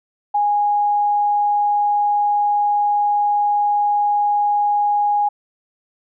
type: tone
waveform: sine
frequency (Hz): 825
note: G#5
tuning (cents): -12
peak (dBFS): -14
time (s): 0.34-5.29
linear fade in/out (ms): 10
effects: none